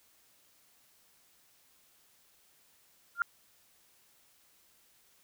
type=tone with exponential growth; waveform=sine; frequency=1396.9 Hz; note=F6; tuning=in tune; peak=-21 dBFS; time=3.15-3.22 s; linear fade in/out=1 ms; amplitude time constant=15 ms; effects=white hiss -66 dBFS RMS until 5.23 s